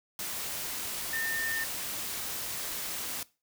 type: tone in noise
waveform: sine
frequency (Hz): 1811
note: A6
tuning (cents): +49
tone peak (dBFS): -31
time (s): 1.13-1.64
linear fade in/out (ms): 2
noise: white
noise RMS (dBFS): -36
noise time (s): 0.19-3.23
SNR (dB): +2
effects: noise-tail reverb RT60 0.3 s tail -20 dB re dry